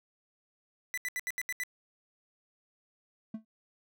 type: tone bursts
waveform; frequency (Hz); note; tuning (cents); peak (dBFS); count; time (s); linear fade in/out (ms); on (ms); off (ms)
45% pulse; 1987; B6; +10; -32; 7; 0.94-1.635; 0; 35; 75
type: tone with exponential decay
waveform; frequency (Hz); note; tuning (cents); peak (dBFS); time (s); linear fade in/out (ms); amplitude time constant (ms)
triangle; 220; A3; 0; -30; 3.34-3.45; 5; 22
effects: none